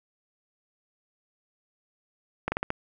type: slowing click train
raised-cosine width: 0.5 ms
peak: -12 dBFS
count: 5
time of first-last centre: 2.48-2.704 s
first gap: 40 ms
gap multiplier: 1.23
effects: none